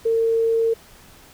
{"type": "tone", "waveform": "sine", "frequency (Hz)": 454.6, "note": "A#4", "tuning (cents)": -43, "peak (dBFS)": -16, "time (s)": [0.05, 0.74], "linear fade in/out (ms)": 10, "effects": ["pink hiss -48 dBFS RMS until 1.33 s"]}